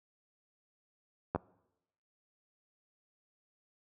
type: clicks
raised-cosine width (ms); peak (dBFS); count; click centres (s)
1; -16 / -19; 2; 1.349 / 1.36
effects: noise-tail reverb RT60 0.9 s tail -23 dB re dry + high-pass 60 Hz 12 dB/octave